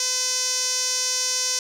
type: tone with band-pass filter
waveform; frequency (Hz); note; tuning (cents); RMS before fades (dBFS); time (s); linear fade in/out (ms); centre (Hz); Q
sawtooth; 507; B4; +45; -24; 0-1.59; 2; 5900; 4.5
effects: none